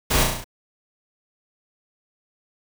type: noise with echo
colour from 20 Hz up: pink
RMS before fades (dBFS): -20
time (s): 0.1-0.24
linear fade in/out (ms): 10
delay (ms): 34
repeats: 6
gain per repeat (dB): -3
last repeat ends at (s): 0.444
effects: none